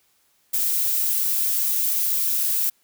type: noise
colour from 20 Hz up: violet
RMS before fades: -22 dBFS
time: 0.53-2.7 s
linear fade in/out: 10 ms
effects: white hiss -64 dBFS RMS until 2.83 s